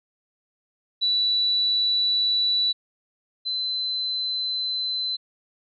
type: tone pair in turn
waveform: sine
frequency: 3951 / 4050 Hz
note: B7 / B7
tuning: 0 / +43 cents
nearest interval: unison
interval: 43 cents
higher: second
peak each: -19 / -24 dBFS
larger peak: first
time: 1.01-2.73 / 3.45-5.17 s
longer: neither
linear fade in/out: 20 ms
effects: none